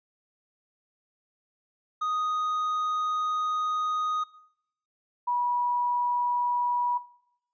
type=tone pair in turn; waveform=triangle / sine; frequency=1244.5 / 972.1 Hz; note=D#6 / B5; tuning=0 / -28 cents; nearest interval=major third; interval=428 cents; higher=first; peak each=-24 dBFS; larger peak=neither; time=2.01-4.24 / 5.27-6.98 s; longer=first; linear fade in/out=10 ms; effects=noise-tail reverb RT60 0.7 s tail -18 dB re dry + resampled to 16000 Hz